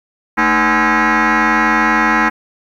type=tone with frequency modulation; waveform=sine; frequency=310.9 Hz; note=D#4; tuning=1 cent flat; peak=-8 dBFS; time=0.37-2.3 s; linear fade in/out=20 ms; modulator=267 Hz; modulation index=6.8; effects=tanh soft clip ceiling -8 dBFS + 8-bit